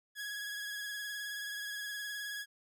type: tone with vibrato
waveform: sawtooth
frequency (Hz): 1667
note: G#6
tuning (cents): +6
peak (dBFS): -35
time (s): 0.15-2.46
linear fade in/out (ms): 50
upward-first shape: triangle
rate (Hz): 19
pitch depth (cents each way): 34
effects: none